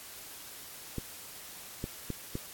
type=clicks; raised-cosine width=3 ms; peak=-21 dBFS; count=4; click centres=0.983 / 1.841 / 2.103 / 2.354 s; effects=white hiss -47 dBFS RMS until 2.53 s + AAC 64 kbps